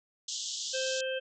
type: band-pass noise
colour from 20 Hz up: white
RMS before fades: -37 dBFS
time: 0.28-1.01 s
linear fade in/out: 5 ms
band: 3000 to 7400 Hz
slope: 96 dB/octave
type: harmonic tone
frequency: 523.3 Hz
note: C5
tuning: in tune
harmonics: 1 / 3 / 5 / 6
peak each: -32 / -39 / -41 / -40 dBFS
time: 0.73-1.2 s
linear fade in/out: 20 ms
effects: none